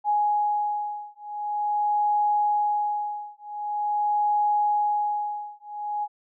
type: beating tone pair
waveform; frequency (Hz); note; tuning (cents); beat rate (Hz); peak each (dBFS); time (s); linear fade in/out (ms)
sine; 833 / 833.45; G#5 / G#5; +5 / +6; 0.45; -25; 0.04-6.08; 50
effects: none